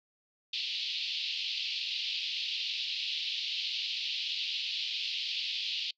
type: band-pass noise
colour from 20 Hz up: pink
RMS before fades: -35 dBFS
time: 0.53-5.91 s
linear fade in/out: 5 ms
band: 2700 to 4600 Hz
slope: 48 dB/octave
effects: noise-tail reverb RT60 0.1 s tail -26 dB re dry